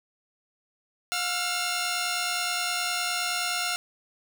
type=tone pair together; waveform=10% pulse; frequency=713.8 / 1358 Hz; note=F5 / F6; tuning=+38 / -49 cents; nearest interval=major seventh; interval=1113 cents; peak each=-21 dBFS; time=1.12-3.76 s; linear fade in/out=0 ms; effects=none